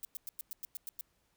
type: noise bursts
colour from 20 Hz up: violet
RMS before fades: -41 dBFS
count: 9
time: 0.03-1.01 s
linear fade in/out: 0 ms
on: 20 ms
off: 100 ms
effects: pink hiss -75 dBFS RMS until 1.36 s